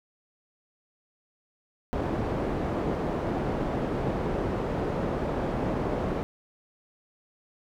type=low-pass noise; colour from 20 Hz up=white; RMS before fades=-29 dBFS; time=1.93-6.23 s; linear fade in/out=0 ms; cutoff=520 Hz; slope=12 dB/octave; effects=none